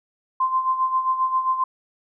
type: tone with tremolo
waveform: sine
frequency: 1041 Hz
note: C6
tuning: 9 cents flat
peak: -16 dBFS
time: 0.4-1.64 s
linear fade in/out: 5 ms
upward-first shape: sine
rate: 7.5 Hz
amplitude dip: 65%
effects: none